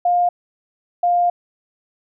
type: tone pair in turn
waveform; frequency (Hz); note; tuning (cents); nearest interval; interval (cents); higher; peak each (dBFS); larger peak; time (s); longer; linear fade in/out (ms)
sine; 707 / 703; F5 / F5; +21 / +11; unison; 10; first; -13; neither; 0.05-0.29 / 1.03-1.3; second; 5
effects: none